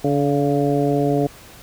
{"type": "harmonic tone with a mistuned harmonic", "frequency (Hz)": 143.3, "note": "D3", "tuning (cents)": -42, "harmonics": [1, 2, 3, 4, 5], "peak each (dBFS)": [-22, -20, -21, -25, -25], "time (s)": [0.04, 1.27], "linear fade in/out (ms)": 5, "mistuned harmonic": 5, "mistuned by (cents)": -44, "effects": ["pink hiss -43 dBFS RMS until 1.62 s"]}